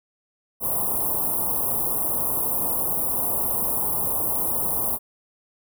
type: band-stop noise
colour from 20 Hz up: white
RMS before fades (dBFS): -24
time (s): 0.6-4.99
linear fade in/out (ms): 50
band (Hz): 1100 to 10000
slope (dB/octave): 48
effects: none